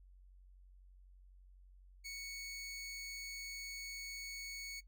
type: tone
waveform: 20% pulse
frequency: 2221 Hz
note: C#7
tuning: 3 cents sharp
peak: -39 dBFS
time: 2.04-4.81 s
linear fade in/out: 20 ms
effects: noise-tail reverb RT60 0.1 s tail -18 dB re dry + added 46 Hz sine -58 dBFS peak until 4.87 s